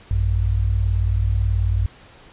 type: tone pair together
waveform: sine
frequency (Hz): 57.05 / 95.5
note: A#1 / G2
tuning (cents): -37 / -45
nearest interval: major sixth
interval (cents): 892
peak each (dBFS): -19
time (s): 0.11-1.86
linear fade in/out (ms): 0
effects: pink hiss -47 dBFS RMS until 2.32 s + resampled to 8000 Hz